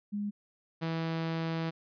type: tone pair in turn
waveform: sine / sawtooth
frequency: 205.5 / 163.51 Hz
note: G#3 / E3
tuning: -18 / -14 cents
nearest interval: major third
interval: 396 cents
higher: first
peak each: -31 / -27 dBFS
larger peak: second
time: 0.12-0.31 / 0.81-1.71 s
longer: second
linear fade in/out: 20 ms
effects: resampled to 11025 Hz